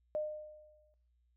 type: tone with exponential decay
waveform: sine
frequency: 609 Hz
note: D#5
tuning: 37 cents flat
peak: -31 dBFS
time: 0.15-0.94 s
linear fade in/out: 0 ms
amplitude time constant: 170 ms
effects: noise-tail reverb RT60 0.6 s tail -18 dB re dry + added 60 Hz sine -70 dBFS peak until 1.36 s